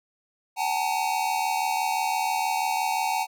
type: tone cluster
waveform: square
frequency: 757 / 842 / 908 Hz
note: F#5 / G#5 / A#5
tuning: +39 / +24 / -46 cents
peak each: -29 dBFS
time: 0.56-3.27 s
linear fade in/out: 50 ms
effects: none